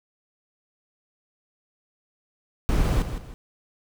brown noise with echo, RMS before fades -21 dBFS, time 2.69-3.02 s, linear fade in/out 0 ms, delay 160 ms, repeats 2, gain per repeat -9 dB, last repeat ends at 3.34 s, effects none

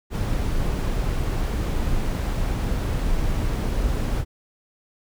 brown noise, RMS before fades -23 dBFS, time 0.1-4.25 s, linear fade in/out 50 ms, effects none

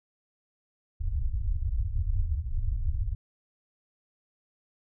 pink low-pass noise, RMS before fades -28 dBFS, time 1-3.15 s, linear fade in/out 5 ms, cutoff 100 Hz, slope 48 dB/octave, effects none

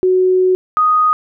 sine tone pair in turn, 370 / 1244.5 Hz, F#4 / D#6, 0 / 0 cents, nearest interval octave + major sixth, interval 2100 cents, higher second, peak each -9 dBFS, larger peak neither, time 0.03-0.55 / 0.77-1.13 s, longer first, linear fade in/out 0 ms, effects none

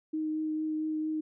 sine tone with vibrato, 311.1 Hz, D#4, in tune, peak -29 dBFS, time 0.13-1.21 s, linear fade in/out 10 ms, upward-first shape triangle, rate 4.4 Hz, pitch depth 12 cents each way, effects none

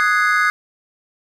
triangle chord, Ab dominant seventh, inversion second, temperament equal, 1244.5 / 1480 / 1661.2 / 2093 Hz, Eb6 / Gb6 / Ab6 / C7, 0 / 0 / 0 / 0 cents, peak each -16 / -17 / -18 / -20 dBFS, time 0-0.5 s, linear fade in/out 0 ms, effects none

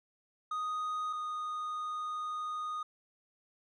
triangle tone pair in turn, 1244.5 / 1235.9 Hz, D#6 / D#6, 0 / -12 cents, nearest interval unison, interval 12 cents, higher first, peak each -31 / -33 dBFS, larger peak first, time 0.51-1.13 / 1.13-2.83 s, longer second, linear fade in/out 5 ms, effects resampled to 22050 Hz

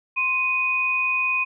sine tone pair together, 1046.5 / 2489 Hz, C6 / D#7, 0 / 0 cents, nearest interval octave + minor third, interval 1500 cents, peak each -28 / -20 dBFS, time 0.16-1.45 s, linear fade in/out 20 ms, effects none

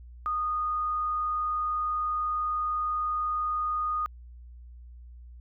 sine tone, 1233 Hz, D#6, 16 cents flat, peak -26 dBFS, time 0.26-4.06 s, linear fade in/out 0 ms, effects added 60 Hz sine -44 dBFS peak until 5.4 s

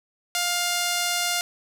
sawtooth tone with band-pass filter, 704 Hz, F5, 14 cents sharp, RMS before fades -25 dBFS, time 0.35-1.41 s, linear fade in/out 0 ms, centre 6700 Hz, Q 0.52, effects none

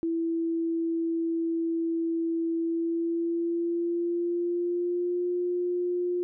sine tone with pitch glide, 331 to 354.8 Hz, E4 to F4, +7 to +27 cents, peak -25 dBFS, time 0.03-6.23 s, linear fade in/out 0 ms, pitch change +120 cents, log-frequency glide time 2.57-5.27 s, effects none

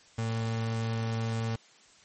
35% pulse tone, 113.2 Hz, A2, 50 cents sharp, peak -27 dBFS, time 0.18-1.56 s, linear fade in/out 5 ms, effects white hiss -58 dBFS RMS until 2.04 s + MP3 32 kbps

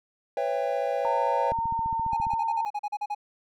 triangle chord, C# half-diminished seventh, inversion third, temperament just, 498.9 / 554.4 / 665.2 / 798.3 Hz, B4 / C#5 / E5 / G5, +17 / 0 / +16 / +31 cents, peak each -29 / -27 / -30 / -29 dBFS, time 0.37-1.52 s, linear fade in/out 2 ms
sine tone with pitch glide, 915 to 908.2 Hz, A#5 to A#5, -32 to -45 cents, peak -25 dBFS, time 1.05-2.65 s, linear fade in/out 0 ms, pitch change -13 cents, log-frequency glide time 1.74-1.84 s
click train, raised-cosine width 5 ms, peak -26 dBFS, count 13, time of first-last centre 1.52-2.336 s, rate 14.7 Hz
triangle tone bursts, 830.6 Hz, G#5, in tune, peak -25 dBFS, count 12, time 2.12-3.149 s, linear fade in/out 10 ms, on 50 ms, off 39 ms
effects none

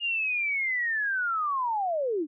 sine linear sweep, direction down, 2848 to 277.2 Hz, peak -25 dBFS, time 0-2.27 s, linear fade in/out 50 ms, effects none

